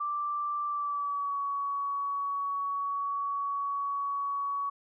sine tone with pitch glide, 1174.7 to 1124.9 Hz, D6 to C#6, 0 to +25 cents, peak -29 dBFS, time 0-4.7 s, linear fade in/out 10 ms, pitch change -75 cents, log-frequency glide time 0.67-1.38 s, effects none

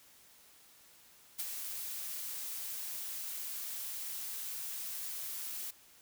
blue noise with ADSR envelope, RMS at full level -36 dBFS, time 1.38-5.71 s, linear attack 18 ms, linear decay 41 ms, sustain -5 dB, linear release 10 ms, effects white hiss -61 dBFS RMS until 6.01 s

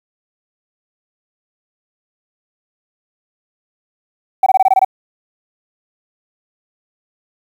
sine tone bursts, 763 Hz, G5, 47 cents flat, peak -5 dBFS, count 8, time 4.43-4.848 s, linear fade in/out 5 ms, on 33 ms, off 22 ms, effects tanh soft clip ceiling -4 dBFS + 7-bit

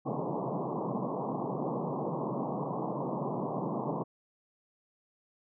pink band-pass noise, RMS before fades -34 dBFS, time 0.05-4.04 s, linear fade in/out 20 ms, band 130 to 1100 Hz, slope 96 dB/octave, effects none

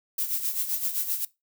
violet noise with tremolo, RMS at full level -26 dBFS, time 0.18-1.25 s, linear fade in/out 5 ms, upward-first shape sine, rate 7.7 Hz, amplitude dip 65%, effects noise-tail reverb RT60 0.2 s tail -20 dB re dry

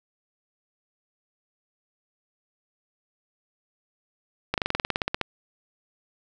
slowing click train, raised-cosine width 0.3 ms, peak -8 dBFS, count 14, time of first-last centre 4.54-5.213 s, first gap 38 ms, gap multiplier 1.05, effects none

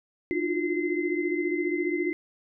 sine tone cluster, 302.1 / 347.5 / 362.2 / 2063 Hz, D4 / F4 / F#4 / C7, +49 / -9 / -37 / -25 cents, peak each -30 / -28 / -32 / -33 dBFS, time 0.31-2.13 s, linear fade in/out 0 ms, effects none

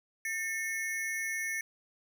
square ring-modulated tone, 1992 Hz, B6, 14 cents sharp, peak -30 dBFS, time 0.25-1.61 s, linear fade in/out 2 ms, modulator 190 Hz, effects 11-bit

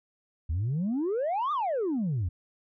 sine exponential two-way sweep, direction up then down, 73.42 to 1244.5 to 79.9 Hz, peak -24 dBFS, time 0.49-2.29 s, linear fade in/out 10 ms, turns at 1.52 s, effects tanh soft clip ceiling -24 dBFS

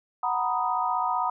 sine chord, B major seventh, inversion second, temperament equal, 740 / 932.3 / 987.8 / 1244.5 Hz, F#5 / A#5 / B5 / D#6, 0 / 0 / 0 / 0 cents, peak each -29 dBFS, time 0.23-1.3 s, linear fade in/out 5 ms, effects none

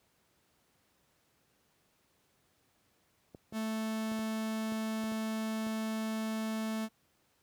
clicks, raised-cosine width 2 ms, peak -34 dBFS, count 8, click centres 3.348 / 3.525 / 4.117 / 4.191 / 4.721 / 5.038 / 5.119 / 5.667 s
45% pulse tone, 220 Hz, A3, in tune, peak -33 dBFS, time 3.52-6.89 s, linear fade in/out 50 ms
effects pink hiss -72 dBFS RMS until 7.42 s + high-pass 80 Hz 12 dB/octave

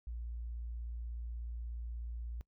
sine tone, 58.27 Hz, A#1, in tune, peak -39 dBFS, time 0.07-2.41 s, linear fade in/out 0 ms, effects noise-tail reverb RT60 0.1 s tail -21 dB re dry

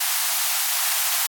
white high-pass noise, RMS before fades -22 dBFS, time 0-1.27 s, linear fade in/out 10 ms, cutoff 660 Hz, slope 96 dB/octave, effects AAC 64 kbps

